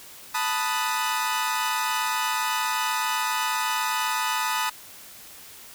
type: chord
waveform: sawtooth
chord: B dominant seventh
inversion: third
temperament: equal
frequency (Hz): 880 / 987.8 / 1244.5 / 1480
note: A5 / B5 / D#6 / F#6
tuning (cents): 0 / 0 / 0 / 0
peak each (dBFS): -25 / -25 / -25 / -30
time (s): 0.34-4.7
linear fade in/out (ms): 10
effects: white hiss -45 dBFS RMS until 5.74 s